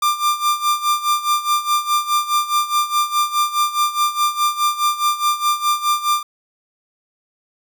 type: tone with tremolo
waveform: 45% pulse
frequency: 1191 Hz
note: D6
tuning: 24 cents sharp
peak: -13 dBFS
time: 0.02-6.23 s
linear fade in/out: 5 ms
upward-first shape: sine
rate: 4.8 Hz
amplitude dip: 80%
effects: none

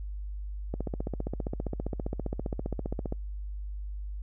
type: click train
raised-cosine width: 2 ms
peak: -19 dBFS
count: 37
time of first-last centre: 0.74-3.124 s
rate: 15.1 Hz
effects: noise-tail reverb RT60 0.1 s tail -26 dB re dry + added 50 Hz sine -34 dBFS peak until 4.22 s

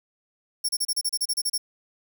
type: tone bursts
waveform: 20% pulse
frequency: 5480 Hz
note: F8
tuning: 34 cents flat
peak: -17 dBFS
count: 12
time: 0.64-1.58 s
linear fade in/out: 10 ms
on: 49 ms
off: 32 ms
effects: none

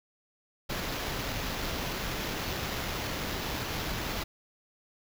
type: noise with sample-and-hold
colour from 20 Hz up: pink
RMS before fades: -34 dBFS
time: 0.69-4.24 s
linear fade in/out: 10 ms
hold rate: 8820 Hz
effects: none

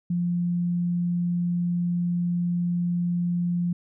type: tone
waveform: sine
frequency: 174.61 Hz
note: F3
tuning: in tune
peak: -22 dBFS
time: 0.1-3.73 s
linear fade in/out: 5 ms
effects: none

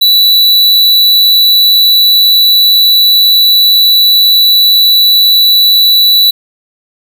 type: tone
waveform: square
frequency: 3951 Hz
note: B7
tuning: in tune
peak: -4 dBFS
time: 0.01-6.31 s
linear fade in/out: 10 ms
effects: none

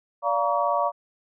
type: tone cluster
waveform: sine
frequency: 580 / 698 / 943 / 1134 Hz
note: D5 / F5 / A#5 / C#6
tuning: -22 / -1 / +20 / +39 cents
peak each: -26 dBFS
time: 0.22-0.92 s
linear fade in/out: 50 ms
effects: none

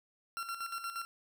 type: tone with tremolo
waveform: 40% pulse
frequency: 1366 Hz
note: F6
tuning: 39 cents flat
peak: -35 dBFS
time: 0.37-1.05 s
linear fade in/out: 0 ms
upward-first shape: square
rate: 8.5 Hz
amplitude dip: 60%
effects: none

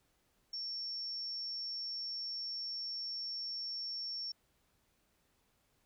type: tone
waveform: sine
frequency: 5460 Hz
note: F8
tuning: 40 cents flat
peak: -38 dBFS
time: 0.53-4.32 s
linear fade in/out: 5 ms
effects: pink hiss -75 dBFS RMS until 5.85 s

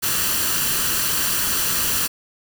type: noise with comb filter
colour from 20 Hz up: white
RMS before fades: -21 dBFS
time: 0.02-2.08 s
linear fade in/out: 20 ms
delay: 0.68 ms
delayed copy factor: +0.55
effects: none

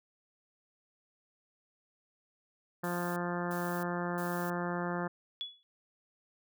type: harmonic tone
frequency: 175.3 Hz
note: F3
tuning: 7 cents sharp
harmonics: 1 / 2 / 3 / 4 / 5 / 6 / 7 / 8 / 9 / 10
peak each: -36 / -39 / -41 / -42 / -43 / -44 / -44 / -45 / -46 / -46 dBFS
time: 2.83-5.08 s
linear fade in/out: 10 ms
type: noise bursts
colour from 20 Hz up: blue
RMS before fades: -48 dBFS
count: 3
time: 2.84-4.5 s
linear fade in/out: 0 ms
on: 320 ms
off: 350 ms
type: tone with exponential decay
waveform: sine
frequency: 3400 Hz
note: G#7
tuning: 40 cents sharp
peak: -32 dBFS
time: 5.41-5.63 s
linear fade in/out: 0 ms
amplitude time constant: 47 ms
effects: none

